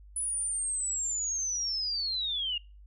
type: linear sweep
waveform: sine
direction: down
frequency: 10020 to 2794 Hz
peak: -29 dBFS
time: 0.16-2.58 s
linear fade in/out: 5 ms
effects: noise-tail reverb RT60 0.3 s tail -24 dB re dry + added 50 Hz sine -49 dBFS peak until 2.86 s